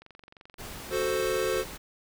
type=click train; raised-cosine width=0.3 ms; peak=-33 dBFS; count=27; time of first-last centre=0.02-1.15 s; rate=23 Hz
type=noise; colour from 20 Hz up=pink; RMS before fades=-41 dBFS; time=0.58-1.78 s; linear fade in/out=20 ms
type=chord; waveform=square; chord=F# diminished; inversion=none; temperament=equal; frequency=370 / 440 / 523.3 Hz; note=F#4 / A4 / C5; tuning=0 / 0 / 0 cents; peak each=-31 dBFS; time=0.9-1.65 s; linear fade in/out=50 ms
effects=none